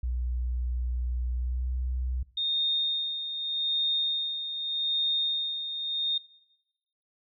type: tone with pitch glide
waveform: sine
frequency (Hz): 61.2 to 63.03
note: B1 to B1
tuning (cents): -15 to +36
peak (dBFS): -27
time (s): 0.03-2.23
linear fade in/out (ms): 5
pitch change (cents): +51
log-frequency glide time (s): 1.33-1.7
type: tone with tremolo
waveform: sine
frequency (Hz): 3674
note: A#7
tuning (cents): -26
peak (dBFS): -24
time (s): 2.37-6.18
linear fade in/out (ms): 5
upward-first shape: sine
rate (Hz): 0.83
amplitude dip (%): 60
effects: noise-tail reverb RT60 1.0 s tail -21 dB re dry